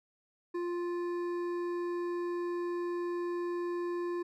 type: tone with hard clipping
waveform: triangle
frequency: 349.2 Hz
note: F4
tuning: in tune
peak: -34 dBFS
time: 0.54-4.23 s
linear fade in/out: 10 ms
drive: 13 dB
effects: none